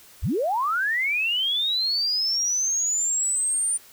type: linear sweep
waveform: sine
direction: up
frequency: 31.9 to 9140 Hz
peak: -21 dBFS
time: 0.22-3.78 s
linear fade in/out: 20 ms
effects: white hiss -50 dBFS RMS until 3.92 s